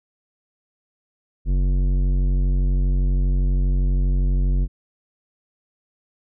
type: tone with tanh clipping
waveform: sine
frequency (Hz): 46.25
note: F#1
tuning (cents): 0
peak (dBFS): -18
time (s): 1.45-4.68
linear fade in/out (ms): 50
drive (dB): 13
effects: none